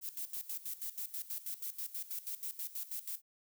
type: noise with tremolo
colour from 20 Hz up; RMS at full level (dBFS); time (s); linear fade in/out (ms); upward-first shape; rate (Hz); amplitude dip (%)
violet; -40; 0.01-3.22; 50; square; 6.2; 80
effects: none